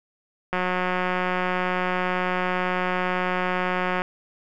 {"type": "click train", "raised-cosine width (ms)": 0.5, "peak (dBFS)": -10, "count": 636, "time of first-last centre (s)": [0.53, 4.019], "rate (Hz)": 182, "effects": []}